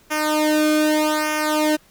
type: tone with flanger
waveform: sawtooth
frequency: 305.8 Hz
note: D#4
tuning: 30 cents flat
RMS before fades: -19 dBFS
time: 0.1-1.77 s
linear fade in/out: 20 ms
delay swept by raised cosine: 0.24 to 1.05 ms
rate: 0.82 Hz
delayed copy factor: -1
effects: pink hiss -54 dBFS RMS until 1.9 s